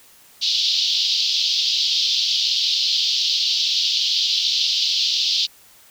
white band-pass noise, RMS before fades -20 dBFS, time 0.41-5.47 s, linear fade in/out 20 ms, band 3100 to 5000 Hz, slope 48 dB/octave, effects white hiss -50 dBFS RMS until 5.9 s

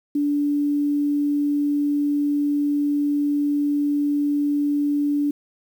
sine tone with quantisation, 290 Hz, D4, 22 cents flat, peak -18 dBFS, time 0.15-5.31 s, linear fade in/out 5 ms, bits 8, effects none

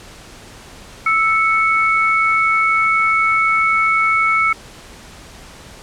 sine tone pair together, 1316 / 2212 Hz, E6 / C#7, -3 / -4 cents, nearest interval major sixth, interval 899 cents, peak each -15 dBFS, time 1.06-4.53 s, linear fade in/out 5 ms, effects pink hiss -39 dBFS RMS until 5.82 s + low-pass 9000 Hz 12 dB/octave

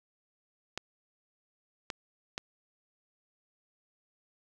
clicks, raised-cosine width 0.2 ms, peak -17 dBFS, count 3, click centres 0.776 / 1.902 / 2.379 s, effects 9-bit

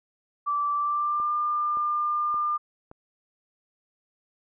sine tone with pitch glide, 1164 to 1200.2 Hz, D6 to D6, -16 to +37 cents, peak -23 dBFS, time 0.46-2.58 s, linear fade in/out 20 ms, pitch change +53 cents, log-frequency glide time 0.73-1.33 s
click train, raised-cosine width 1 ms, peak -30 dBFS, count 4, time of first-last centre 1.2-2.914 s, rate 1.75 Hz
effects none

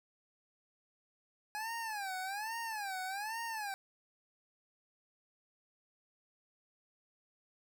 25% pulse tone with vibrato, 830 Hz, G#5, 1 cent flat, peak -34 dBFS, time 1.55-3.74 s, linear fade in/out 0 ms, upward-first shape sine, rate 1.2 Hz, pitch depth 190 cents each way, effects none

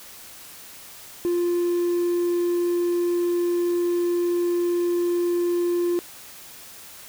triangle tone, 349 Hz, F4, 1 cent flat, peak -17 dBFS, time 1.25-5.99 s, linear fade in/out 0 ms, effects tanh soft clip ceiling -14 dBFS + white hiss -43 dBFS RMS until 7.08 s

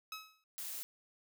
15% pulse tone with exponential decay, 1283 Hz, E6, 47 cents flat, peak -33 dBFS, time 0.12-0.44 s, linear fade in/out 2 ms, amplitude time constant 69 ms
blue noise, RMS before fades -43 dBFS, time 0.58-0.83 s, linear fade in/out 0 ms
effects none

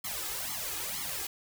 white noise with flanger, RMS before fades -36 dBFS, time 0.04-1.27 s, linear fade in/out 5 ms, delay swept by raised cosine 0.93 to 2.43 ms, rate 2.1 Hz, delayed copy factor +0.95, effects none

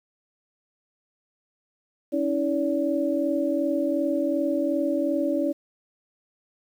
sine tone cluster, 279.4 / 322.1 / 573 Hz, C#4 / E4 / D5, +14 / -40 / -43 cents, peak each -26 dBFS, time 2.12-5.53 s, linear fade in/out 20 ms, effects 9-bit

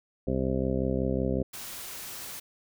harmonic tone, 65.41 Hz, C2, in tune, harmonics 1 / 2 / 3 / 4 / 5 / 6 / 7 / 8 / 9 / 10, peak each -33 / -33 / -32 / -32 / -43 / -33 / -42 / -33 / -41 / -43 dBFS, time 0.27-1.43 s, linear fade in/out 5 ms
white noise, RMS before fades -40 dBFS, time 1.53-2.4 s, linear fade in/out 10 ms
effects none

